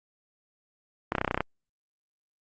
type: clicks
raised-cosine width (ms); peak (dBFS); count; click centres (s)
0.5; -10; 10; 1.121 / 1.152 / 1.183 / 1.214 / 1.247 / 1.278 / 1.311 / 1.345 / 1.376 / 1.406
effects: Opus 32 kbps